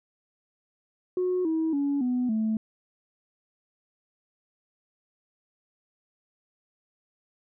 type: tone with pitch steps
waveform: sine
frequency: 364.6 / 321.1 / 282.8 / 249 / 219.3 Hz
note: F#4 / E4 / C#4 / B3 / A3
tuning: -25 / -45 / +35 / +14 / -6 cents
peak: -22 dBFS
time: 1.17-2.57 s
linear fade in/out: 2 ms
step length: 280 ms
effects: tanh soft clip ceiling -20 dBFS